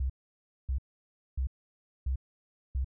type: tone bursts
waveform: sine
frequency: 65.41 Hz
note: C2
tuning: in tune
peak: -27 dBFS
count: 5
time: 0-2.845 s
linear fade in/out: 5 ms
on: 97 ms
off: 590 ms
effects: none